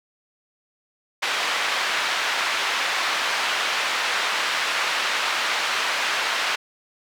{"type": "band-pass noise", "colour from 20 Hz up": "pink", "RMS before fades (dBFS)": -24, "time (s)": [1.22, 6.56], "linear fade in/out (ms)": 10, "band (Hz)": [1100, 3800], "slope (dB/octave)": 12, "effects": []}